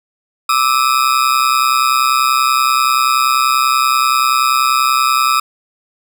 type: ring-modulated tone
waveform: 40% pulse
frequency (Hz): 1244.5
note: D#6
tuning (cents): 0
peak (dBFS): -7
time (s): 0.49-5.4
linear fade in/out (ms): 5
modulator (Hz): 65.2
effects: none